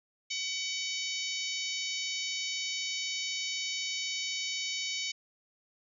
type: harmonic tone with a mistuned harmonic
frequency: 754 Hz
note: F#5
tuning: 32 cents sharp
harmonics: 3 / 4 / 5 / 6 / 7 / 8 / 9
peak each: -38 / -39 / -40 / -41 / -41 / -42 / -43 dBFS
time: 0.3-5.12 s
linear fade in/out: 10 ms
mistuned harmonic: 7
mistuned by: +37 cents
effects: none